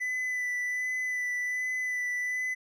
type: tone with vibrato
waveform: triangle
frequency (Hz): 1995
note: B6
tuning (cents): +17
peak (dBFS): -27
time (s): 0-2.55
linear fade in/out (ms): 20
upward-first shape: sine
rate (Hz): 1.3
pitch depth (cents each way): 16
effects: none